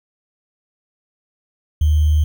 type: tone with sample-and-hold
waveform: sine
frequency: 76.4 Hz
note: D#2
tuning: 31 cents flat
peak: -11 dBFS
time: 1.81-2.24 s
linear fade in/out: 5 ms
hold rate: 3150 Hz
effects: none